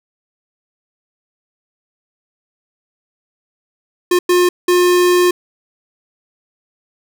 square tone bursts at uneven times, 356.8 Hz, F4, 37 cents sharp, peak -10 dBFS, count 3, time 4.11-4.19 / 4.29-4.49 / 4.68-5.31 s, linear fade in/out 5 ms, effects none

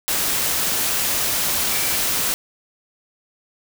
sine tone in noise, 2314 Hz, D7, 26 cents flat, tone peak -31 dBFS, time 1.72-1.96 s, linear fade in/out 0 ms, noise white, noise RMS -21 dBFS, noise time 0.08-2.34 s, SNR -13 dB, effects none

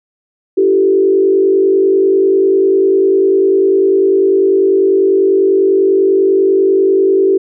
sine tone with frequency modulation, 385.1 Hz, G4, 31 cents flat, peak -7 dBFS, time 0.57-7.38 s, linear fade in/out 10 ms, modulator 50.1 Hz, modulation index 0.79, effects none

